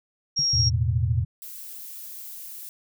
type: tone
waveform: sine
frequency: 5588 Hz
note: F8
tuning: in tune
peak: -20 dBFS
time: 0.36-0.7 s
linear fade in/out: 20 ms
type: tone with exponential decay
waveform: sine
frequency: 143.8 Hz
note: D3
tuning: 36 cents flat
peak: -26 dBFS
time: 0.39-0.48 s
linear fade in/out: 0 ms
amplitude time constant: 18 ms
type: chord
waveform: sine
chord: E suspended fourth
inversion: none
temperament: just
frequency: 82.41 / 109.88 / 123.61 Hz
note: E2 / A2 / B2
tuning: 0 / -2 / +2 cents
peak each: -25 / -24 / -25 dBFS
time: 0.53-1.25 s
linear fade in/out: 10 ms
type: noise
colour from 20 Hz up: violet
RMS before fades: -39 dBFS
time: 1.42-2.69 s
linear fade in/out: 0 ms
effects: none